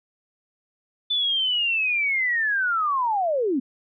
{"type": "linear sweep", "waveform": "sine", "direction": "down", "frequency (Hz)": [3520, 239.7], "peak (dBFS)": -20, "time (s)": [1.1, 3.6], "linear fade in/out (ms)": 10, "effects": []}